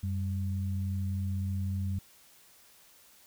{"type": "tone pair together", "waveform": "sine", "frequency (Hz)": [92.5, 196], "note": ["F#2", "G3"], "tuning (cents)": [0, 0], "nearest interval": "octave + minor second", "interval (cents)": 1300, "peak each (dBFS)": [-30, -37], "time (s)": [0.03, 1.99], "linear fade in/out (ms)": 5, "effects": ["white hiss -59 dBFS RMS until 3.26 s"]}